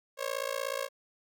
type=tone with amplitude modulation; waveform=sawtooth; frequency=544 Hz; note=C#5; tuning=33 cents flat; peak=-24 dBFS; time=0.17-0.89 s; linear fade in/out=50 ms; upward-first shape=sine; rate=56.6 Hz; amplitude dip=100%; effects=none